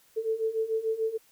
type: beating tone pair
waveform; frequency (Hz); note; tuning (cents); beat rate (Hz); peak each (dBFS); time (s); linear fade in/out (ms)
sine; 440 / 446.8; A4 / A4; 0 / +27; 6.8; -31 / -28; 0.16-1.18; 20
effects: white hiss -62 dBFS RMS until 1.31 s